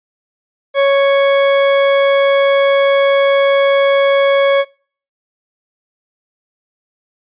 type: tone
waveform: 40% pulse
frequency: 554.4 Hz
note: C#5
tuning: in tune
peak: -8 dBFS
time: 0.74-4.65 s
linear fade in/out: 50 ms
effects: noise-tail reverb RT60 0.5 s tail -26 dB re dry + resampled to 8000 Hz